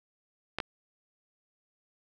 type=clicks; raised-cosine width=0.3 ms; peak=-15 dBFS; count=2; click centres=0.586 / 0.602 s; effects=none